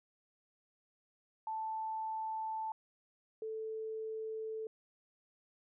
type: tone pair in turn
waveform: sine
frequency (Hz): 880 / 440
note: A5 / A4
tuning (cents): 0 / 0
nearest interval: octave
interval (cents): 1200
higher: first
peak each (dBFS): -36 / -38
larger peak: first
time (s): 1.47-2.72 / 3.42-4.67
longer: neither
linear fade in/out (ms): 2
effects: none